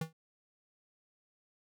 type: tone with exponential decay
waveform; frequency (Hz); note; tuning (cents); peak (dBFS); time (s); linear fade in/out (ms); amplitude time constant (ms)
square; 161.1; E3; -39; -31; 0.01-0.13; 5; 24
effects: none